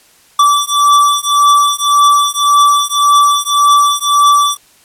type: beating tone pair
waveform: square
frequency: 1159 / 1160.8 Hz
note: D6 / D6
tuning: -23 / -21 cents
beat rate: 1.8 Hz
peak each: -11 dBFS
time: 0.39-4.57 s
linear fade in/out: 5 ms
effects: white hiss -47 dBFS RMS until 4.84 s + low-pass 12000 Hz 12 dB/octave